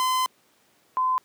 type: tone pair in turn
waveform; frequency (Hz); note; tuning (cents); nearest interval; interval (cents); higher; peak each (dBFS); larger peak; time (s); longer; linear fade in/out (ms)
45% pulse / sine; 1025 / 1025; C6 / C6; -36 / -36; unison; 0; neither; -21 / -20; second; 0-0.26 / 0.97-1.18; first; 0
effects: pink hiss -62 dBFS RMS until 1.24 s + high-pass 200 Hz 12 dB/octave